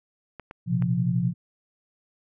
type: clicks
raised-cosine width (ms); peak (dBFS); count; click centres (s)
0.5; -24; 3; 0.397 / 0.511 / 0.823
type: chord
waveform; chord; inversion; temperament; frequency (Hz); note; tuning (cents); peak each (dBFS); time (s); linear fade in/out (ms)
sine; Bb suspended second; none; equal with one note detuned; 119.13 / 130.81 / 174.61; Bb2 / C3 / F3; +38 / 0 / 0; -27 / -26 / -24; 0.66-1.34; 50
effects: none